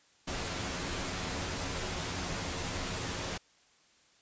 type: noise with comb filter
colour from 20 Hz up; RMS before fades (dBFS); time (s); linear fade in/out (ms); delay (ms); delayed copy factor
pink; -36; 0.27-3.38; 10; 11; +0.5
effects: white hiss -65 dBFS RMS until 4.21 s + resampled to 16000 Hz